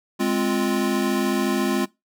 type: chord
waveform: square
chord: F minor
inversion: first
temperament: equal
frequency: 207.7 / 261.6 / 349.2 Hz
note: Ab3 / C4 / F4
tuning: 0 / 0 / 0 cents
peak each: -25 dBFS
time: 0.19-1.86 s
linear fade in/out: 20 ms
effects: noise-tail reverb RT60 0.2 s tail -21 dB re dry